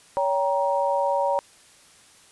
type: chord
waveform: sine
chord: G diminished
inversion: second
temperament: just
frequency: 564.5 / 784 / 940.8 Hz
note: Db5 / G5 / Bb5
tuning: +31 / 0 / +16 cents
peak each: -23 / -28 / -24 dBFS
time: 0.17-1.39 s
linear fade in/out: 0 ms
effects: white hiss -53 dBFS RMS until 2.31 s + resampled to 24000 Hz